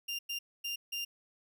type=tone bursts at uneven times; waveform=30% pulse; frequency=2794 Hz; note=F7; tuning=in tune; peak=-32 dBFS; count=4; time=0.08-0.19 / 0.29-0.39 / 0.64-0.76 / 0.92-1.05 s; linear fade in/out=10 ms; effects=none